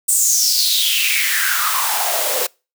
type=noise with high-pass filter sweep; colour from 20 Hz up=white; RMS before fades=-17 dBFS; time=0.08-2.47 s; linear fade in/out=10 ms; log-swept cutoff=8500 to 450 Hz; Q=5.8; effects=noise-tail reverb RT60 0.3 s tail -26 dB re dry